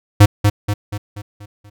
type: tone with echo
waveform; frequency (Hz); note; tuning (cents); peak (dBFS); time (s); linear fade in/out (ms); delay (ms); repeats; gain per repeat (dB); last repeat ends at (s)
square; 103.1; G#2; -12; -4; 0.2-0.26; 10; 240; 6; -6; 1.7
effects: none